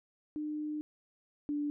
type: tone pair in turn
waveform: sine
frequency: 302.1 / 292.8 Hz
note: D4 / D4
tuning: +49 / -5 cents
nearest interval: minor second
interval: 54 cents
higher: first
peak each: -34 / -31 dBFS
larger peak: second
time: 0.36-0.81 / 1.49-1.7 s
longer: first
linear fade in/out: 0 ms
effects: none